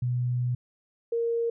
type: tone pair in turn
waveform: sine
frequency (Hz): 123.47 / 464.9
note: B2 / A#4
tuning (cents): 0 / -5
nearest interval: octave + major seventh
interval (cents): 2295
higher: second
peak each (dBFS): -24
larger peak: neither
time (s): 0.02-0.55 / 1.12-1.5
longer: first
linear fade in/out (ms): 5
effects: none